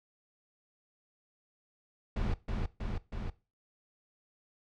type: noise with echo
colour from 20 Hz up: brown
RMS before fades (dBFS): -31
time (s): 2.16-2.34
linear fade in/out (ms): 5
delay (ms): 320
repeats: 3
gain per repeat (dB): -2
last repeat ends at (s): 3.3
effects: noise-tail reverb RT60 0.3 s tail -19 dB re dry + low-pass 4000 Hz 12 dB/octave